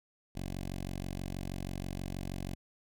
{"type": "tone with notch filter", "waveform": "10% pulse", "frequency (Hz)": 46.25, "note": "F#1", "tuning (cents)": 0, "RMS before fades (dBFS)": -39, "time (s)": [0.35, 2.55], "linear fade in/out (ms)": 10, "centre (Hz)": 1300, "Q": 1.1, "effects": []}